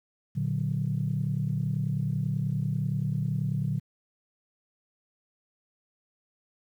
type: chord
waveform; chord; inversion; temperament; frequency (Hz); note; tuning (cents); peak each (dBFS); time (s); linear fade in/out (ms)
sine; Bb augmented; none; equal; 116.54 / 146.83 / 185; Bb2 / D3 / F#3; 0 / 0 / 0; -30 / -28 / -32; 0.35-3.8; 20
effects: tanh soft clip ceiling -17 dBFS + 10-bit